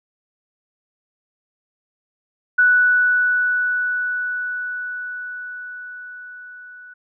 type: tone with level ramp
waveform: sine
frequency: 1480 Hz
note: F#6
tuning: in tune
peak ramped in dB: -10 to -38 dBFS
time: 2.58-6.94 s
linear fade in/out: 10 ms
effects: none